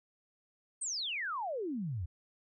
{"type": "exponential sweep", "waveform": "sine", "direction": "down", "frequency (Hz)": [8870, 78], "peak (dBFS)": -34, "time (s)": [0.81, 2.06], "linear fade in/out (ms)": 10, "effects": []}